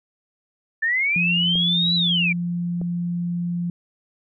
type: linear two-way sweep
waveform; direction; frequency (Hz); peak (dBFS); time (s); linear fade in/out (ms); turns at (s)
sine; up then down; 1750 to 3990 to 2273; -18; 0.82-2.33; 10; 1.95
type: tone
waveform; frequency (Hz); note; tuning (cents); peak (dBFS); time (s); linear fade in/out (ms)
sine; 173.8; F3; -8; -22; 1.16-3.7; 2
type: clicks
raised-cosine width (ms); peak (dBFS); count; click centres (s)
2; -21; 2; 1.555 / 2.815
effects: none